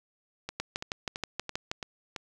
two click trains, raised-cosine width 0.2 ms, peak -14 / -18 dBFS, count 8 / 6, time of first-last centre 0.6-1.715 / 0.49-2.162 s, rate 6.28 / 2.99 Hz, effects none

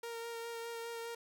sawtooth tone with vibrato, 463.8 Hz, A#4, 9 cents flat, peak -37 dBFS, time 0.03-1.15 s, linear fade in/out 5 ms, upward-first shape sine, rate 4.9 Hz, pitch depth 15 cents each way, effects none

